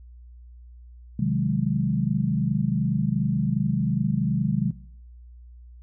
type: chord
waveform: sine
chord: Ab dominant seventh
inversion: first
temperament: equal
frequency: 130.81 / 155.56 / 185 / 207.7 Hz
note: C3 / Eb3 / Gb3 / Ab3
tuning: 0 / 0 / 0 / 0 cents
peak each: -26 dBFS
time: 1.19-4.71 s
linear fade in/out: 5 ms
effects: noise-tail reverb RT60 0.6 s tail -18 dB re dry + added 60 Hz sine -43 dBFS peak until 5.82 s